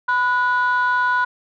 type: ring-modulated tone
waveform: triangle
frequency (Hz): 231.9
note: A#3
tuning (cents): -9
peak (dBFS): -9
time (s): 0.08-1.25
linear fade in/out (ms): 10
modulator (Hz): 1230
effects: tanh soft clip ceiling -11 dBFS